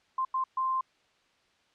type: tone bursts at uneven times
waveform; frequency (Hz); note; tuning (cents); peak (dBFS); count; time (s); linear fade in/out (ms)
sine; 1046.5; C6; 0; -26; 3; 0.18-0.25 / 0.34-0.44 / 0.57-0.81; 5
effects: white hiss -67 dBFS RMS until 1.74 s + low-pass 4000 Hz 12 dB/octave